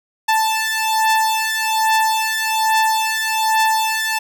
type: beating tone pair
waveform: sawtooth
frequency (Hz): 880 / 881.2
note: A5 / A5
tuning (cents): 0 / +2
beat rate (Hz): 1.2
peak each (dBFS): -15 / -14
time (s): 0.28-4.19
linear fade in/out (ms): 10
effects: none